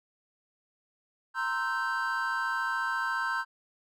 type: chord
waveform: triangle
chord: C dominant seventh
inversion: third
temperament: equal with one note detuned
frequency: 932.3 / 1046.5 / 1318.5 / 1553.6 Hz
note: Bb5 / C6 / E6 / G6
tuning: 0 / 0 / 0 / -16 cents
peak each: -34 / -33 / -34 / -29 dBFS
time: 1.34-3.45 s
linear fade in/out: 50 ms
effects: none